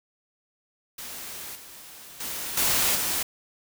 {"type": "noise with level steps", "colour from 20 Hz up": "white", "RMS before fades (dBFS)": [-38, -45, -33, -23, -27], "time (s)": [0.98, 3.23], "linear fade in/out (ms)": 5, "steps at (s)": [1.55, 2.2, 2.57, 2.95], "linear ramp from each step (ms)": 5, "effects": []}